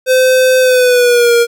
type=tone with pitch glide; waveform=square; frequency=514 to 471.3 Hz; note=C5 to A#4; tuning=-31 to +19 cents; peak=-7 dBFS; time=0.06-1.47 s; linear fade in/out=50 ms; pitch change=-150 cents; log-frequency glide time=0.6-1.34 s; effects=none